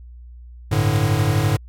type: chord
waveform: square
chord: G suspended second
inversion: none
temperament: equal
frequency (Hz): 98 / 110 / 146.83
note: G2 / A2 / D3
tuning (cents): 0 / 0 / 0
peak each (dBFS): -22 / -20 / -22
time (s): 0.71-1.57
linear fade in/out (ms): 10
effects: added 60 Hz sine -37 dBFS peak until 1.68 s + AAC 64 kbps